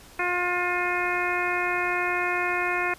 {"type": "harmonic tone", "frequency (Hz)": 355.8, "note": "F4", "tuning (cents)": 32, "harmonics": [1, 2, 3, 4, 5, 6, 7], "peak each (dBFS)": [-31, -31, -31, -31, -31, -31, -31], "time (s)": [0.19, 2.94], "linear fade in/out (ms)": 5, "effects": ["pink hiss -49 dBFS RMS until 2.98 s", "resampled to 32000 Hz"]}